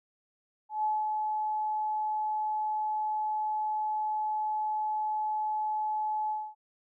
sine tone with ADSR envelope, 857 Hz, A5, 46 cents flat, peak -25 dBFS, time 0.69-6.55 s, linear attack 150 ms, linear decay 210 ms, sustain -3 dB, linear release 250 ms, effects none

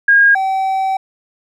sine / triangle tone pair in turn, 1627 / 767.8 Hz, G#6 / G5, -36 / -36 cents, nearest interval octave + minor second, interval 1300 cents, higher first, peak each -6 / -12 dBFS, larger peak first, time 0.08-0.35 / 0.35-0.97 s, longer second, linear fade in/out 5 ms, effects none

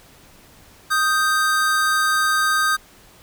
square tone pair together, 1244.5 / 1568 Hz, D#6 / G6, 0 / 0 cents, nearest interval major third, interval 400 cents, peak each -20 dBFS, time 0.9-2.77 s, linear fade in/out 20 ms, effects pink hiss -49 dBFS RMS until 3.22 s

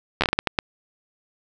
slowing click train, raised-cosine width 0.3 ms, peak -3 dBFS, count 9, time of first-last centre 0.21-0.588 s, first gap 11 ms, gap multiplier 1.4, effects none

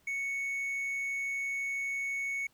triangle tone, 2217 Hz, C#7, in tune, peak -30 dBFS, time 0.07-2.47 s, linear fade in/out 5 ms, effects pink hiss -68 dBFS RMS until 2.53 s

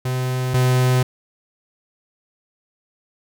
45% pulse tone pair in turn, 127.9 / 127.25 Hz, C3 / C3, -39 / -48 cents, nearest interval unison, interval 9 cents, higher first, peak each -20 / -14 dBFS, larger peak second, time 0.05-0.54 / 0.54-1.03 s, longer neither, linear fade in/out 5 ms, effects none

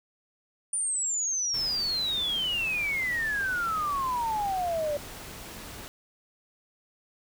sine exponential sweep, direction down, 9397 to 573 Hz, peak -26 dBFS, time 0.73-4.97 s, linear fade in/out 2 ms
pink noise, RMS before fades -42 dBFS, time 1.54-5.88 s, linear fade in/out 0 ms
effects none

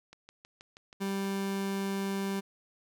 click train, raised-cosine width 0.2 ms, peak -32 dBFS, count 8, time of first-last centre 0.13-1.248 s, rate 6.26 Hz
30% pulse tone, 196 Hz, G3, in tune, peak -28 dBFS, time 1-2.41 s, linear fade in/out 20 ms
effects none

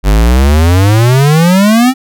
square exponential sweep, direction up, 47.52 to 266.9 Hz, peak -5 dBFS, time 0.03-1.94 s, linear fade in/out 50 ms, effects none

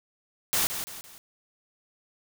white noise with echo, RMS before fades -25 dBFS, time 0.53-0.67 s, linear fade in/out 0 ms, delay 170 ms, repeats 3, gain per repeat -8 dB, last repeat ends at 1.18 s, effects none

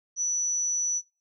sine tone, 5930 Hz, F#8, 3 cents sharp, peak -24 dBFS, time 0.16-1.02 s, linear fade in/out 50 ms, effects noise-tail reverb RT60 0.3 s tail -21 dB re dry

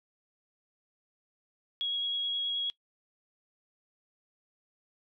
sine tone with vibrato, 3314 Hz, G#7, 4 cents flat, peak -29 dBFS, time 1.81-2.7 s, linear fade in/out 0 ms, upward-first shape sine, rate 9.5 Hz, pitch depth 9 cents each way, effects noise-tail reverb RT60 0.1 s tail -21 dB re dry

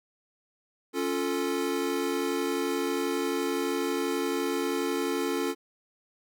square chord, Db augmented, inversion none, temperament equal, 277.2 / 349.2 / 440 Hz, Db4 / F4 / A4, 0 / 0 / 0 cents, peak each -32 dBFS, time 0.93-5.55 s, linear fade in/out 50 ms, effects none

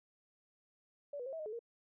sine tone with pitch steps, 574 / 489.3 / 536 / 648 / 617 / 428.3 / 467.2 Hz, D5 / B4 / C5 / E5 / D#5 / A4 / A#4, -40 / -16 / +42 / -30 / -15 / -47 / +4 cents, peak -40 dBFS, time 1.13-1.592 s, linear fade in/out 5 ms, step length 66 ms, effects none

